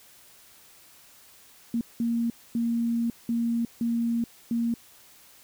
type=tone bursts at uneven times; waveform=sine; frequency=233.1 Hz; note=A#3; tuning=in tune; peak=-23 dBFS; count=6; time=1.74-1.81 / 2-2.3 / 2.55-3.1 / 3.29-3.65 / 3.81-4.24 / 4.51-4.74 s; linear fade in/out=2 ms; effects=white hiss -54 dBFS RMS until 5.43 s